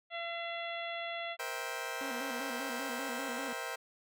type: harmonic tone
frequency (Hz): 679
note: F5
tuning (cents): -49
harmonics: 1 / 2 / 3 / 4 / 5 / 6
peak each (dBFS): -40 / -46 / -42 / -46 / -45 / -58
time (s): 0.1-1.37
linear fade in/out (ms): 50
type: chord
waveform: 15% pulse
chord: C dominant seventh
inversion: third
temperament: just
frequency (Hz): 470.9 / 523.3 / 654.1 / 784.9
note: Bb4 / C5 / E5 / G5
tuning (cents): +18 / 0 / -14 / +2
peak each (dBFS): -37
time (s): 1.39-3.76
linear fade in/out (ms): 10
type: tone with vibrato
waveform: sawtooth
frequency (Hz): 258.1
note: C4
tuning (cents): -23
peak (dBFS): -37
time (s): 2.01-3.53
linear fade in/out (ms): 2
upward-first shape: square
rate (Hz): 5.1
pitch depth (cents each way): 110
effects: none